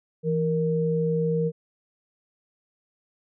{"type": "tone pair together", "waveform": "sine", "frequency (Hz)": [164.83, 466.2], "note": ["E3", "A#4"], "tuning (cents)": [0, 0], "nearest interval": "octave + tritone", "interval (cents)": 1800, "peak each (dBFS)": -24, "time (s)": [0.23, 1.52], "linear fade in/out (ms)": 50, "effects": []}